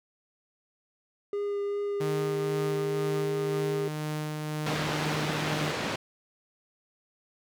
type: tone with vibrato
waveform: triangle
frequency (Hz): 406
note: G#4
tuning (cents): -39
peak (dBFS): -26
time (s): 1.33-3.88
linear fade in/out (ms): 2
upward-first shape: triangle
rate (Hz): 2.6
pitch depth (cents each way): 11
type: tone with tremolo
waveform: sawtooth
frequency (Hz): 152.6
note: D#3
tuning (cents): -33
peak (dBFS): -26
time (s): 2-5.72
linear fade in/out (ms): 10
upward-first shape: sine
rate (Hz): 2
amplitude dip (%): 25
type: band-pass noise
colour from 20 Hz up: pink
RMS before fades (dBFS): -32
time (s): 4.66-5.96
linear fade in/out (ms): 5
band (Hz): 170 to 4100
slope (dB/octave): 12
effects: none